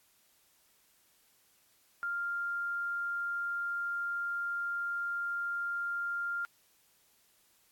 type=tone; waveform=sine; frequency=1396.9 Hz; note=F6; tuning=in tune; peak=-32 dBFS; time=2.03-6.45 s; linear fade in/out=0 ms; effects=white hiss -68 dBFS RMS until 7.71 s + AAC 64 kbps